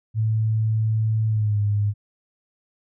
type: tone with pitch glide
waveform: sine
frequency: 110 to 103.23 Hz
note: A2 to G#2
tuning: 0 to -10 cents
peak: -18 dBFS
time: 0.14-1.94 s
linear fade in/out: 50 ms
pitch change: -110 cents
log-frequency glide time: 1.28-1.59 s
effects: none